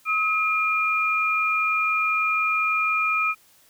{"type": "tone pair together", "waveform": "sine", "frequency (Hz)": [1278, 2408], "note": ["D#6", "D7"], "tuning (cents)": [46, 43], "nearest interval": "major seventh", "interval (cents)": 1097, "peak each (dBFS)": [-23, -22], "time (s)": [0.05, 3.35], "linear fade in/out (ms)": 50, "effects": ["white hiss -57 dBFS RMS until 3.69 s"]}